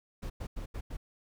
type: noise bursts at uneven times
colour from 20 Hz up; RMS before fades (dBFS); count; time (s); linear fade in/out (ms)
brown; -38; 5; 0.22-0.3 / 0.4-0.47 / 0.56-0.66 / 0.74-0.81 / 0.9-0.97; 10
effects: none